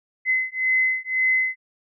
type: beating tone pair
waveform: sine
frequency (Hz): 2041 / 2042.9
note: C7 / C7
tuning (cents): -44 / -42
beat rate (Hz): 1.9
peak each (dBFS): -22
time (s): 0.25-1.56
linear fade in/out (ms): 50
effects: none